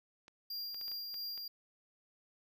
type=clicks; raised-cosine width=0.2 ms; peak=-37 dBFS; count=7; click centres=0.281 / 0.745 / 0.813 / 0.881 / 0.917 / 1.142 / 1.377 s
type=tone with tremolo; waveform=square; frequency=4780 Hz; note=D8; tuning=30 cents sharp; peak=-39 dBFS; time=0.5-1.48 s; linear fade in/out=5 ms; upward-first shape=sine; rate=3 Hz; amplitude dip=30%
effects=none

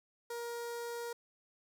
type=tone with notch filter; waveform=sawtooth; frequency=471.8 Hz; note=A#4; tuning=21 cents sharp; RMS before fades=-41 dBFS; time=0.3-1.13 s; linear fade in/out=5 ms; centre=2700 Hz; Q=1.5; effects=none

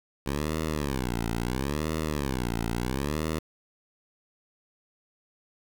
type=tone with vibrato; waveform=10% pulse; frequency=67 Hz; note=C2; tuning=42 cents sharp; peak=-19 dBFS; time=0.26-3.39 s; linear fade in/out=5 ms; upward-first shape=sine; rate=0.74 Hz; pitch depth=290 cents each way; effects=8-bit

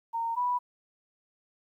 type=tone pair in turn; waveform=sine; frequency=920 / 983.6 Hz; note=A#5 / B5; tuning=-23 / -7 cents; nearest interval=minor second; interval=116 cents; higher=second; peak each=-28 / -25 dBFS; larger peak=second; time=0.13-0.36 / 0.36-0.59 s; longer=neither; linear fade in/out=20 ms; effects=11-bit

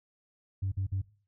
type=tone bursts; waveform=sine; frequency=96.3 Hz; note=G2; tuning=30 cents flat; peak=-27 dBFS; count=3; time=0.62-1.018 s; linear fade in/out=10 ms; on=100 ms; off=49 ms; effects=noise-tail reverb RT60 0.4 s tail -18 dB re dry + tanh soft clip ceiling -25 dBFS

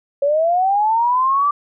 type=linear sweep; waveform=sine; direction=up; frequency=552 to 1174.7 Hz; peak=-13 dBFS; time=0.22-1.51 s; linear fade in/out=5 ms; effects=none

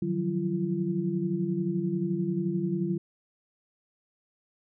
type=tone cluster; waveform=sine; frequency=151.9 / 174.4 / 185.8 / 340.3 Hz; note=D#3 / F3 / F#3 / F4; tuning=-41 / -2 / +7 / -45 cents; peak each=-34 / -34 / -29 / -31 dBFS; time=0.02-2.98 s; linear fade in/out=5 ms; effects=none

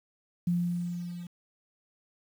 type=tone with level ramp; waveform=sine; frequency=174.61 Hz; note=F3; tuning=in tune; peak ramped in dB=-23 to -38 dBFS; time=0.47-1.27 s; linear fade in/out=5 ms; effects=9-bit

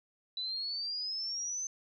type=exponential sweep; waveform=sine; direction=up; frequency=3951 to 6220 Hz; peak=-34 dBFS; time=0.37-1.67 s; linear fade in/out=2 ms; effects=none

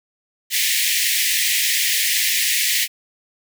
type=high-pass noise; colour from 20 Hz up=pink; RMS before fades=-19 dBFS; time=0.5-2.88 s; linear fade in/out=50 ms; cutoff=1800 Hz; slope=96 dB/octave; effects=none

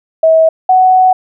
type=tone pair in turn; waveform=sine; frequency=644 / 744.3 Hz; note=E5 / F#5; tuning=-41 / +10 cents; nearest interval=minor third; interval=251 cents; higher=second; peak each=-4 dBFS; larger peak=neither; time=0.23-0.49 / 0.69-1.13 s; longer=second; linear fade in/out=5 ms; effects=none

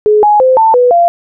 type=tone with pitch steps; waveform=sine; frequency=423 / 836 / 517 / 890 / 493.4 / 689 Hz; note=G#4 / G#5 / C5 / A5 / B4 / F5; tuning=+32 / +11 / -21 / +20 / -2 / -24 cents; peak=-4 dBFS; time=0.06-1.08 s; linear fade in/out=0 ms; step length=170 ms; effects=none

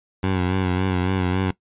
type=tone with vibrato; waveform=15% pulse; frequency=92.5 Hz; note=F#2; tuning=in tune; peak=-13 dBFS; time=0.23-1.51 s; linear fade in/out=5 ms; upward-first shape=sine; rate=3.6 Hz; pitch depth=51 cents each way; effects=noise-tail reverb RT60 0.1 s tail -19 dB re dry + resampled to 8000 Hz

